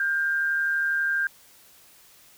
sine tone pair together, 1443 / 1595.1 Hz, F#6 / G6, -44 / +30 cents, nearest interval major second, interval 174 cents, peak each -33 / -22 dBFS, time 0-1.27 s, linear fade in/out 2 ms, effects white hiss -54 dBFS RMS until 2.37 s

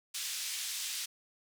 white band-pass noise, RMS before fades -38 dBFS, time 0.14-1.06 s, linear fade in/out 10 ms, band 2700 to 7600 Hz, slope 12 dB/octave, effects none

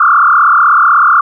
sine tone with frequency modulation, 1279 Hz, D#6, 47 cents sharp, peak -4 dBFS, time 0-1.21 s, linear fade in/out 5 ms, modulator 36.2 Hz, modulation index 4.3, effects none

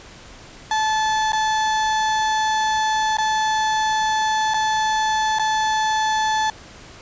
35% pulse tone with dropouts, 869 Hz, A5, 22 cents flat, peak -16 dBFS, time 0.71-6.5 s, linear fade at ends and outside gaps 2 ms, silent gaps 1.321-1.331 / 3.17-3.184 / 4.538-4.542 / 5.387-5.395 s, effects pink hiss -42 dBFS RMS until 7.01 s + resampled to 16000 Hz

